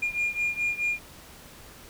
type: beating tone pair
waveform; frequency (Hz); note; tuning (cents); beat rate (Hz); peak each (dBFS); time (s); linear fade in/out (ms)
sine; 2414 / 2418.7; D7 / D#7; +47 / -50; 4.7; -26 / -28; 0.02-0.99; 10
effects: tanh soft clip ceiling -21 dBFS + pink hiss -48 dBFS RMS until 1.89 s